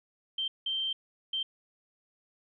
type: tone bursts at uneven times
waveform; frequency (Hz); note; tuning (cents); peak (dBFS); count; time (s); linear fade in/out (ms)
sine; 3136; G7; 0; -29; 3; 0.38-0.48 / 0.66-0.93 / 1.33-1.43; 5
effects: none